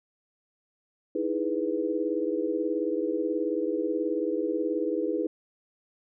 sine chord, E major seventh, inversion third, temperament equal, 311.1 / 329.6 / 415.3 / 493.9 Hz, D#4 / E4 / G#4 / B4, 0 / 0 / 0 / 0 cents, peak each -31 dBFS, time 1.15-5.27 s, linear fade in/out 5 ms, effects none

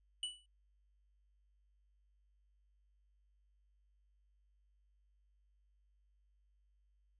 square tone with exponential decay, 2960 Hz, F#7, in tune, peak -35 dBFS, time 0.23-0.46 s, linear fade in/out 2 ms, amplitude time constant 49 ms, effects added 50 Hz sine -70 dBFS peak until 7.19 s + resampled to 24000 Hz

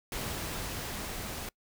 pink noise with level ramp, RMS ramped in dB -36 to -39 dBFS, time 0.12-1.49 s, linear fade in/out 2 ms, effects noise-tail reverb RT60 0.1 s tail -25 dB re dry

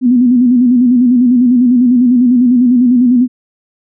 sine tone with vibrato, 246.9 Hz, B3, in tune, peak -5 dBFS, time 0.01-3.28 s, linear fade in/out 50 ms, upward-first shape square, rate 10 Hz, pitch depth 56 cents each way, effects none

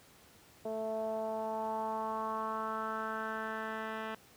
10% pulse tone with low-pass filter sweep, 220 Hz, A3, in tune, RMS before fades -37 dBFS, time 0.65-4.15 s, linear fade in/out 5 ms, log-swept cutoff 580 to 2200 Hz, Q 3.9, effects pink hiss -60 dBFS RMS until 4.36 s + high-pass 80 Hz 12 dB/octave

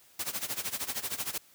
white noise with tremolo, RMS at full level -32 dBFS, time 0.19-1.38 s, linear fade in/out 5 ms, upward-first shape sine, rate 13 Hz, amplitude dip 85%, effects white hiss -60 dBFS RMS until 1.54 s + high-pass 60 Hz 12 dB/octave

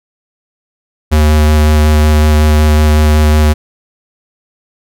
square tone with vibrato, 76.2 Hz, D#2, 36 cents flat, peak -6 dBFS, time 1.11-3.54 s, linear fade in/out 20 ms, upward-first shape square, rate 5.4 Hz, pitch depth 10 cents each way, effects none

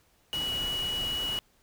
sine tone in noise, 2924 Hz, F#7, 21 cents flat, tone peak -29 dBFS, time 0.33-1.39 s, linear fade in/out 0 ms, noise pink, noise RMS -39 dBFS, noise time 0.33-1.39 s, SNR +7 dB, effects pink hiss -66 dBFS RMS until 1.62 s

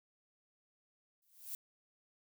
violet noise with exponential growth, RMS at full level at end -40 dBFS, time 1.22-1.55 s, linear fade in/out 1 ms, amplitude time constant 71 ms, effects none

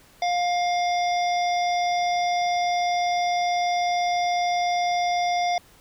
harmonic tone, 706 Hz, F5, 19 cents sharp, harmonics 1 / 3 / 5 / 7 / 8, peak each -21 / -31 / -35 / -38 / -39 dBFS, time 0.22-5.58 s, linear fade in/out 2 ms, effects pink hiss -54 dBFS RMS until 5.8 s

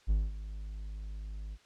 triangle tone with ADSR envelope, 51.91 Hz, G#1, in tune, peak -21 dBFS, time 0.07-1.58 s, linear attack 34 ms, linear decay 210 ms, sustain -15 dB, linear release 49 ms, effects white hiss -63 dBFS RMS until 1.65 s + low-pass 5000 Hz 12 dB/octave

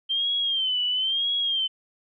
sine tone with vibrato, 3136 Hz, G7, in tune, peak -22 dBFS, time 0.09-1.68 s, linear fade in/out 20 ms, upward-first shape sine, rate 1 Hz, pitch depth 100 cents each way, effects none

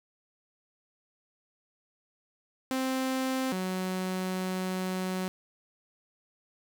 sawtooth tone pair in turn, 261.6 / 185.73 Hz, C4 / F#3, 0 / +7 cents, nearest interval tritone, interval 593 cents, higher first, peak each -24 / -26 dBFS, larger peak first, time 2.71-3.52 / 3.52-5.28 s, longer second, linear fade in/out 0 ms, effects 9-bit

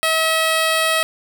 10% pulse tone, 643 Hz, E5, 43 cents flat, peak -7 dBFS, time 0.03-1.03 s, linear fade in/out 0 ms, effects none

